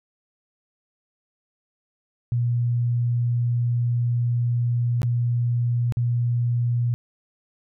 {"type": "tone with dropouts", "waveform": "sine", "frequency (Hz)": 120, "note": "B2", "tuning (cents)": -49, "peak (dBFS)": -19, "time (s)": [2.32, 6.94], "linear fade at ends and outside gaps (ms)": 0, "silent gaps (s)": [[5.018, 5.031], [5.923, 5.97]], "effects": []}